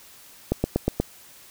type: click train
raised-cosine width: 2 ms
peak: -7 dBFS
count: 5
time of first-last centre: 0.52-1 s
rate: 8.33 Hz
effects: white hiss -49 dBFS RMS until 1.5 s